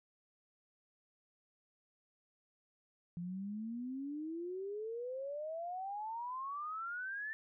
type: exponential sweep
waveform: sine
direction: up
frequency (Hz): 170 to 1786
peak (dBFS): -39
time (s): 3.17-7.33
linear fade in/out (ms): 0
effects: none